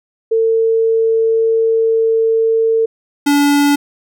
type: tone pair in turn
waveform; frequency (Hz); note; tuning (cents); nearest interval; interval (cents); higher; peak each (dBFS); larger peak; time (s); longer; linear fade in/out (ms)
sine / square; 450.1 / 287.1; A4 / D4; +39 / -39; minor sixth; 778; first; -10; neither; 0.31-2.86 / 3.26-3.76; first; 10
effects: none